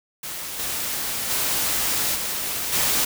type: noise with level steps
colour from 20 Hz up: white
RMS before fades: -32 / -27 / -23 / -27 / -21 dBFS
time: 0.23-3.05 s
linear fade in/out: 5 ms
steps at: 0.58 / 1.29 / 2.14 / 2.72 s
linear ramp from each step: 20 ms
effects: none